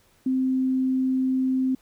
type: tone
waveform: sine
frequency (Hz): 260.4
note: C4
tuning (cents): -8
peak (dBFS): -20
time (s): 0.26-1.75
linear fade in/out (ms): 5
effects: pink hiss -61 dBFS RMS until 1.81 s